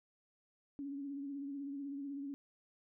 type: tone with vibrato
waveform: sine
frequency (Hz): 280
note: C#4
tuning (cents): +18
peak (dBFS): -40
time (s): 0.79-2.34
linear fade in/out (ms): 0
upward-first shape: sine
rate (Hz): 16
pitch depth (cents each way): 43
effects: none